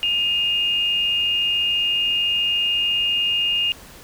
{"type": "tone pair together", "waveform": "sine", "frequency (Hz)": [2496, 2830], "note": ["D#7", "F7"], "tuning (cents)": [5, 22], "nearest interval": "major second", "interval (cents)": 217, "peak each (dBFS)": [-28, -18], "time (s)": [0.03, 3.72], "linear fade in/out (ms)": 0, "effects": ["pink hiss -43 dBFS RMS until 4.03 s"]}